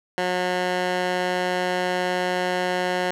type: tone with band-pass filter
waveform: 15% pulse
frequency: 181.2 Hz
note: F#3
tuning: 36 cents flat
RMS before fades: -24 dBFS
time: 0.18-3.11 s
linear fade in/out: 0 ms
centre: 1400 Hz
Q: 0.51
effects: none